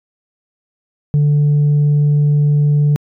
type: tone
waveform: sine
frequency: 146.83 Hz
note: D3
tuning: in tune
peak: -7 dBFS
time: 1.14-2.96 s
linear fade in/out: 0 ms
effects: tanh soft clip ceiling -8 dBFS